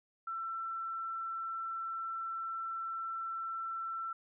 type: tone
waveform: sine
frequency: 1341 Hz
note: E6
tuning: 29 cents sharp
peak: -36 dBFS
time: 0.27-4.13 s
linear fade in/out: 5 ms
effects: none